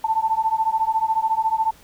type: beating tone pair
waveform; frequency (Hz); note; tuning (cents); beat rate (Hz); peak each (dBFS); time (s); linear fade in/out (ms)
sine; 880 / 894; A5 / A5; 0 / +27; 14; -21; 0.04-1.71; 5
effects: pink hiss -50 dBFS RMS until 1.83 s